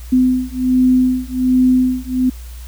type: beating tone pair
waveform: sine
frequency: 254 / 255.3 Hz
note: B3 / C4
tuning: +49 / -42 cents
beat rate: 1.3 Hz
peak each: -14 dBFS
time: 0.12-2.3 s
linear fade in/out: 10 ms
effects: added 60 Hz sine -29 dBFS peak until 2.67 s + white hiss -43 dBFS RMS until 2.67 s